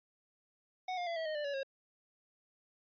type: tone with pitch steps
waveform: square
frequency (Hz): 740 / 707.8 / 677 / 647.6 / 619.4 / 592.4 / 566.7 / 542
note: F#5 / F5 / E5 / E5 / D#5 / D5 / C#5 / C#5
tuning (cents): 0 / +23 / +46 / -31 / -8 / +15 / +38 / -39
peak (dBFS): -36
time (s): 0.88-1.632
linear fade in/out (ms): 5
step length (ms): 94
effects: resampled to 11025 Hz